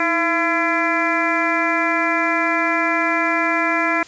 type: harmonic tone with a mistuned harmonic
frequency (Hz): 338.1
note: E4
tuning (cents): +44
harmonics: 1 / 2 / 3 / 4 / 5 / 6 / 7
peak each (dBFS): -24 / -24 / -24 / -24 / -24 / -24 / -24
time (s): 0-4.03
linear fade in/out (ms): 2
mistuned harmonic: 1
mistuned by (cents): -87
effects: white hiss -42 dBFS RMS until 4.07 s + resampled to 16000 Hz